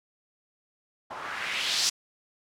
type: noise with low-pass filter sweep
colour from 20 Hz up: blue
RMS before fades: -30 dBFS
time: 1.1-1.9 s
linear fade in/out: 10 ms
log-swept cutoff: 900 to 5800 Hz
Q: 2.1
effects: none